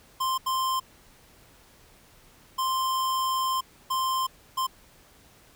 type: tone bursts at uneven times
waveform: square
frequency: 1046.5 Hz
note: C6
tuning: in tune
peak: -25 dBFS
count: 5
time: 0.2-0.38 / 0.46-0.8 / 2.58-3.61 / 3.9-4.27 / 4.57-4.67 s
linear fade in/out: 10 ms
effects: pink hiss -56 dBFS RMS until 5.55 s